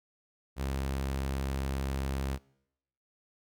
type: tone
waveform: sawtooth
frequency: 67.5 Hz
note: C#2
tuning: 45 cents flat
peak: -27 dBFS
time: 0.56-2.39 s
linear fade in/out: 50 ms
effects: noise-tail reverb RT60 0.8 s tail -24 dB re dry